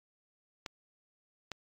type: clicks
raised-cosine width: 0.2 ms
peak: -21 dBFS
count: 2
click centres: 0.662 / 1.517 s
effects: AAC 64 kbps